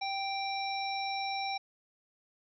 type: harmonic tone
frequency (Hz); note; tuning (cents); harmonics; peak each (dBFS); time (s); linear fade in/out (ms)
784; G5; 0; 1 / 3 / 5 / 7; -34 / -39 / -41 / -42; 0.01-1.58; 10
effects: none